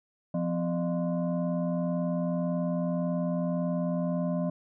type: tone with frequency modulation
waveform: sine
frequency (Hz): 174.61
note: F3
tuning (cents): 0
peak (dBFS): -26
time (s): 0.34-4.5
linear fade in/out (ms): 5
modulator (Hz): 431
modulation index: 1
effects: none